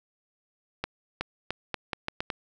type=accelerating click train; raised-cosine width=0.3 ms; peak=-13 dBFS; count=8; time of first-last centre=0.84-2.302 s; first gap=370 ms; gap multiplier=0.8; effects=none

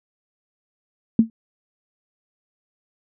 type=tone with exponential decay; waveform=sine; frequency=225.2 Hz; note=A3; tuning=40 cents sharp; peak=-6 dBFS; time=1.19-1.3 s; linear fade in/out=2 ms; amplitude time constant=22 ms; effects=none

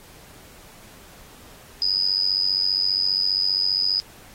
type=tone with amplitude modulation; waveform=sine; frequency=4978 Hz; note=D#8; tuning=in tune; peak=-15 dBFS; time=1.82-4 s; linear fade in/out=0 ms; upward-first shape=sine; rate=95 Hz; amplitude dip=90%; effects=pink hiss -48 dBFS RMS until 4.34 s + AAC 48 kbps

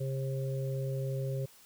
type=harmonic tone; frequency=133.9 Hz; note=C3; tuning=40 cents sharp; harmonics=1 / 3 / 4; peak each=-32 / -41 / -40 dBFS; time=0-1.46 s; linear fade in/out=10 ms; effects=white hiss -58 dBFS RMS until 1.65 s

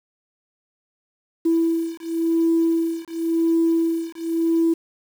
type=beating tone pair; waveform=sine; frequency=330 / 330.93 Hz; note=E4 / E4; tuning=+2 / +7 cents; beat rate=0.93 Hz; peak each=-20 dBFS; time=1.45-4.74 s; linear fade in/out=10 ms; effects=tanh soft clip ceiling -11 dBFS + 7-bit

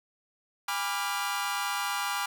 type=chord; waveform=sawtooth; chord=G# diminished seventh; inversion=none; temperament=equal with one note detuned; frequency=812.6 / 987.8 / 1174.7 / 1396.9 Hz; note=G#5 / B5 / D6 / F6; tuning=-38 / 0 / 0 / 0 cents; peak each=-31 dBFS; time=0.68-2.26 s; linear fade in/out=5 ms; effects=none

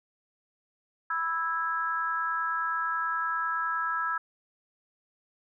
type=chord; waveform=sine; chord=E major; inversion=second; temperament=just; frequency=988.9 / 1318.5 / 1648.1 Hz; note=B5 / E6 / G#6; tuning=+2 / 0 / -14 cents; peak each=-35 / -29 / -32 dBFS; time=1.1-4.18 s; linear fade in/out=5 ms; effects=none

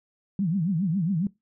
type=tone with vibrato; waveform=sine; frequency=178 Hz; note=F3; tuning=33 cents sharp; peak=-22 dBFS; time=0.39-1.27 s; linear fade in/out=2 ms; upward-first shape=triangle; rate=7.3 Hz; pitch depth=290 cents each way; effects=noise-tail reverb RT60 0.2 s tail -21 dB re dry

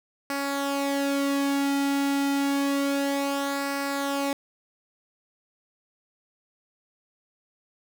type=tone with flanger; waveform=sawtooth; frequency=279.2 Hz; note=C#4; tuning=13 cents sharp; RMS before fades=-26 dBFS; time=0.3-4.33 s; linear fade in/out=2 ms; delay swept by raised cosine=0.29 to 1.89 ms; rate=0.29 Hz; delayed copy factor=-0.55; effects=none

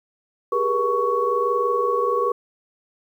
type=tone cluster; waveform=sine; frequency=394.4 / 415.5 / 480.7 / 1116 Hz; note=G4 / G#4 / B4 / C#6; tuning=+11 / +1 / -47 / +11 cents; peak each=-28 / -26 / -22 / -22 dBFS; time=0.52-2.32 s; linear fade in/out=5 ms; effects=9-bit

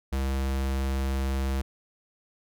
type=tone; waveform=square; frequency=67 Hz; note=C2; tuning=42 cents sharp; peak=-26 dBFS; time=0.12-1.62 s; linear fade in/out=10 ms; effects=none

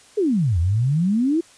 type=exponential two-way sweep; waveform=sine; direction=down then up; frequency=446.9 to 80.2 to 346.1 Hz; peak=-16 dBFS; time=0.17-1.41 s; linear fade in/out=10 ms; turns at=0.59 s; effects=white hiss -50 dBFS RMS until 1.57 s + resampled to 22050 Hz

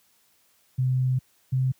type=tone pair in turn; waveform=sine; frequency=128.5 / 130.14 Hz; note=C3 / C3; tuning=-31 / -9 cents; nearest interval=unison; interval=22 cents; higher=second; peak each=-20 dBFS; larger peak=neither; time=0.78-1.19 / 1.52-1.72 s; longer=first; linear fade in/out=10 ms; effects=white hiss -64 dBFS RMS until 1.79 s + high-pass 60 Hz 12 dB/octave

